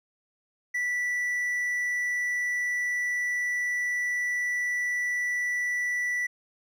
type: tone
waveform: triangle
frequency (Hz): 1964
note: B6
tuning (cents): -10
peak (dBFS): -24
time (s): 0.74-6.27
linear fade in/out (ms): 10
effects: none